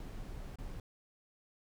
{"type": "noise with dropouts", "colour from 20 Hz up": "brown", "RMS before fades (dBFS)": -44, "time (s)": [0, 0.8], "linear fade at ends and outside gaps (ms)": 2, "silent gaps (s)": [0.558, 0.585], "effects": []}